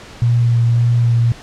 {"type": "tone with vibrato", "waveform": "sine", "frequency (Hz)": 118.2, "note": "A#2", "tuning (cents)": 24, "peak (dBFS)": -10, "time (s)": [0.22, 1.32], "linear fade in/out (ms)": 0, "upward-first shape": "sine", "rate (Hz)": 1.8, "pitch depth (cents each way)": 14, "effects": ["pink hiss -37 dBFS RMS until 1.42 s", "low-pass 6000 Hz 12 dB/octave"]}